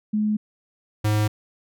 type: tone pair in turn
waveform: sine / square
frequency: 212.3 / 106.15 Hz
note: G#3 / G#2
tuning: +38 / +38 cents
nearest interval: octave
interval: 1200 cents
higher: first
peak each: -19 dBFS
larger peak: neither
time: 0.13-0.37 / 1.04-1.28 s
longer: neither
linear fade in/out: 10 ms
effects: none